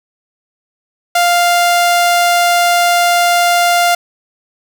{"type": "tone", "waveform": "sawtooth", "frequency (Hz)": 698.5, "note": "F5", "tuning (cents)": 0, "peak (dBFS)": -5, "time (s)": [1.15, 3.95], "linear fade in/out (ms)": 5, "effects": []}